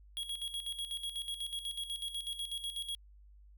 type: tone with tremolo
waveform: square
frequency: 3313 Hz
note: G#7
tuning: 5 cents flat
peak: -36 dBFS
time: 0.17-2.95 s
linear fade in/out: 0 ms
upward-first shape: square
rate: 8.1 Hz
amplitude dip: 65%
effects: added 50 Hz sine -55 dBFS peak until 3.57 s